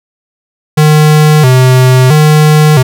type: tone with vibrato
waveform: square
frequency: 140 Hz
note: C#3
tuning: 18 cents sharp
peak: -3 dBFS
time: 0.77-2.83 s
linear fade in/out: 10 ms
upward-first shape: square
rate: 0.75 Hz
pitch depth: 150 cents each way
effects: none